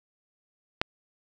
click, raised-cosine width 0.3 ms, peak -7 dBFS, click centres 0.815 s, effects none

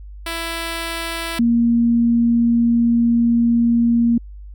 5% pulse / sine tone pair in turn, 332.3 / 234.4 Hz, E4 / A#3, +14 / +10 cents, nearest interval tritone, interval 604 cents, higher first, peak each -12 / -12 dBFS, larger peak neither, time 0.26-1.39 / 1.39-4.18 s, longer second, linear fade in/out 5 ms, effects added 50 Hz sine -33 dBFS peak until 4.54 s

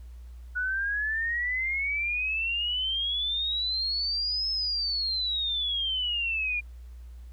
sine exponential two-way sweep, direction up then down, 1463 to 5230 to 2402 Hz, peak -26 dBFS, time 0.55-6.61 s, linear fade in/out 20 ms, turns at 4.5 s, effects added 60 Hz sine -41 dBFS peak until 7.32 s + pink hiss -65 dBFS RMS until 7.32 s

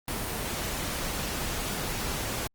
pink noise, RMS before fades -32 dBFS, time 0.08-2.47 s, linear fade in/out 0 ms, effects Opus 24 kbps

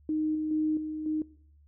sine tone with level steps, 309.5 Hz, D#4, 9 cents flat, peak -26 / -29 / -25 / -33 / -27 dBFS, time 0.09-1.22 s, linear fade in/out 2 ms, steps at 0.35 / 0.51 / 0.77 / 1.06 s, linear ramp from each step 2 ms, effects noise-tail reverb RT60 0.6 s tail -21 dB re dry + added 73 Hz sine -56 dBFS peak until 1.67 s

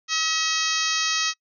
harmonic tone, 640 Hz, D#5, 49 cents sharp, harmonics 2 / 3 / 4 / 5 / 6 / 7 / 8 / 9 / 10, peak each -30 / -30 / -30 / -30 / -30 / -30 / -30 / -30 / -30 dBFS, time 0.08-1.34 s, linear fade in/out 50 ms, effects noise-tail reverb RT60 0.1 s tail -26 dB re dry

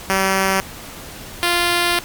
5% pulse tone pair in turn, 192.1 / 348 Hz, G3 / F4, -35 / -6 cents, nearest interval minor seventh, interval 1029 cents, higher second, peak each -4 dBFS, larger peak neither, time 0.1-0.6 / 1.43-1.99 s, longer second, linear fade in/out 0 ms, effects pink hiss -35 dBFS RMS until 2.04 s + Opus 48 kbps

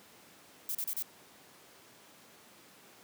violet noise bursts, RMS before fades -35 dBFS, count 4, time 0.69-1.025 s, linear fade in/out 2 ms, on 59 ms, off 33 ms, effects pink hiss -57 dBFS RMS until 3.03 s + high-pass 200 Hz 12 dB/octave

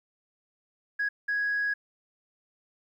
sine tone bursts at uneven times, 1661.2 Hz, G#6, in tune, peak -24 dBFS, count 2, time 0.99-1.09 / 1.28-1.74 s, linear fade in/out 10 ms, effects tanh soft clip ceiling -22 dBFS + 11-bit

